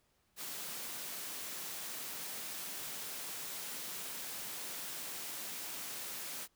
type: high-pass noise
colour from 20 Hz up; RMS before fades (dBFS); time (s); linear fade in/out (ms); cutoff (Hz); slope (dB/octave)
white; -43; 0.36-6.48; 50; 130; 24
effects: pink hiss -75 dBFS RMS until 6.55 s